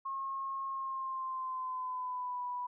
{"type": "tone with pitch glide", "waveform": "sine", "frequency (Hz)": [1081, 985.6], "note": ["C#6", "B5"], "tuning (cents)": [-44, -4], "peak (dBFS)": -35, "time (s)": [0.05, 2.67], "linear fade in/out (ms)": 10, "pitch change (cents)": -160, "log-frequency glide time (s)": [0.68, 2.43], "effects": []}